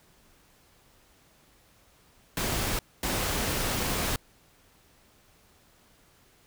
pink noise bursts at uneven times, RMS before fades -29 dBFS, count 2, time 2.37-2.79 / 3.03-4.16 s, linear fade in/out 2 ms, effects pink hiss -61 dBFS RMS until 6.46 s

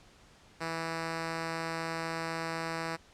5% pulse tone, 164 Hz, E3, 9 cents flat, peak -22 dBFS, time 0.6-2.97 s, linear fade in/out 20 ms, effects pink hiss -59 dBFS RMS until 3.13 s + low-pass 7000 Hz 12 dB/octave

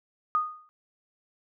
sine tone with exponential decay, 1235 Hz, D#6, 13 cents flat, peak -19 dBFS, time 0.35-0.69 s, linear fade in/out 0 ms, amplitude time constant 72 ms, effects none

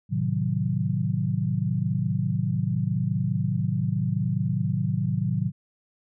sine chord, A diminished seventh, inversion none, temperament equal, 110 / 130.81 / 155.56 / 185 Hz, A2 / C3 / Eb3 / Gb3, 0 / 0 / 0 / 0 cents, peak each -28 dBFS, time 0.09-5.52 s, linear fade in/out 50 ms, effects none

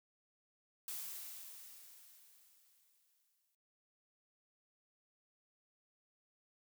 blue noise with exponential decay, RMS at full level -43 dBFS, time 0.88-3.55 s, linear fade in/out 2 ms, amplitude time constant 580 ms, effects noise-tail reverb RT60 0.2 s tail -21 dB re dry

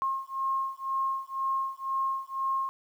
sine beating tone pair, 1072 / 1074 Hz, C6 / C6, +42 / +45 cents, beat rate 2 Hz, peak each -31 dBFS, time 0.02-2.69 s, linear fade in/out 0 ms, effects 10-bit

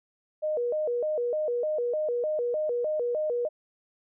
sine tone with vibrato, 544 Hz, C#5, 33 cents flat, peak -25 dBFS, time 0.42-3.49 s, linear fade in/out 20 ms, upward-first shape square, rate 3.3 Hz, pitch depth 210 cents each way, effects none

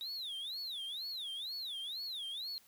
triangle tone with vibrato, 3729 Hz, A#7, in tune, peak -38 dBFS, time 0.01-2.58 s, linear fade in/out 0 ms, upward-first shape sine, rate 2.1 Hz, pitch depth 290 cents each way, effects white hiss -65 dBFS RMS until 2.67 s

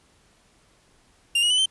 45% pulse tone with pitch steps, 2794 / 2894 / 2998 / 3106 Hz, F7 / F#7 / F#7 / G7, 0 / -39 / +22 / -17 cents, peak -18 dBFS, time 1.35-1.658 s, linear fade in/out 5 ms, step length 77 ms, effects pink hiss -60 dBFS RMS until 1.7 s + resampled to 24000 Hz

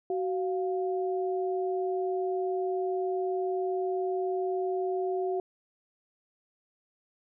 sine tone pair together, 374.7 / 702 Hz, F#4 / F5, +22 / +9 cents, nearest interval major seventh, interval 1087 cents, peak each -28 / -34 dBFS, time 0.1-5.4 s, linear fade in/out 2 ms, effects none

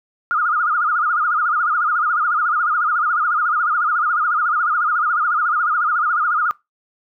sine tone with vibrato, 1318.5 Hz, E6, in tune, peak -15 dBFS, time 0.31-6.51 s, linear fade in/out 0 ms, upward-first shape sine, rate 14 Hz, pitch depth 160 cents each way, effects noise-tail reverb RT60 0.2 s tail -21 dB re dry

